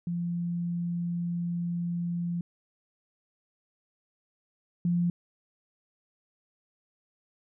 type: tone pair in turn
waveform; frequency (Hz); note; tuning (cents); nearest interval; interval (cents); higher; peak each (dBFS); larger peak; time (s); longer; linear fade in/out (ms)
sine; 172.6 / 173.8; F3 / F3; -20 / -8; unison; 12; second; -28 / -23; second; 0.07-2.41 / 4.85-5.1; first; 2
effects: none